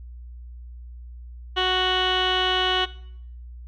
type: tone with low-pass filter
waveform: 15% pulse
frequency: 370 Hz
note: F#4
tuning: in tune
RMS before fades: -22 dBFS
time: 1.56-2.86 s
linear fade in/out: 20 ms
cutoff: 2900 Hz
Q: 9.1
effects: noise-tail reverb RT60 0.7 s tail -19 dB re dry + added 60 Hz sine -37 dBFS peak until 3.67 s